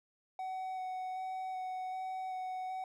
triangle tone with vibrato, 748 Hz, F#5, 19 cents sharp, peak -35 dBFS, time 0.39-2.84 s, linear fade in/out 2 ms, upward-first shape square, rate 1.3 Hz, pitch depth 9 cents each way, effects none

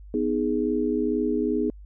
sine chord, G# minor, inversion first, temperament just, 249.2 / 311.5 / 415.3 Hz, B3 / D#4 / G#4, +16 / +2 / 0 cents, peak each -26 dBFS, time 0.14-1.7 s, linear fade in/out 2 ms, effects added 50 Hz sine -41 dBFS peak until 1.85 s

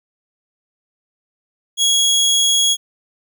25% pulse tone, 3322 Hz, G#7, in tune, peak -9 dBFS, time 1.77-2.77 s, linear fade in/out 50 ms, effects none

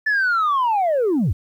sine linear sweep, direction down, 1760 to 65.5 Hz, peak -14 dBFS, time 0.06-1.33 s, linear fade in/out 10 ms, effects tanh soft clip ceiling -14 dBFS + 9-bit

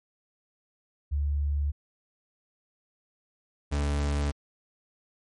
sine / 40% pulse tone pair in turn, 72.2 / 72.2 Hz, D2 / D2, -29 / -29 cents, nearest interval unison, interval 0 cents, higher neither, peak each -24 dBFS, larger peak neither, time 1.11-1.72 / 3.71-4.32 s, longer neither, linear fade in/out 20 ms, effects MP3 48 kbps

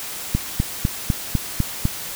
click train, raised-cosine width 5 ms, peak -5 dBFS, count 7, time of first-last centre 0.35-1.854 s, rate 3.99 Hz, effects white hiss -31 dBFS RMS until 2.15 s

